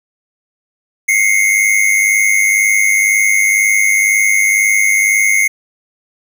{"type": "tone pair together", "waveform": "square", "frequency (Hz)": [2093, 2195], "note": ["C7", "C#7"], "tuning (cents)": [0, -18], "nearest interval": "minor second", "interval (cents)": 82, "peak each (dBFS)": -13, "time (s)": [1.08, 5.48], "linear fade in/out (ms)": 10, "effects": []}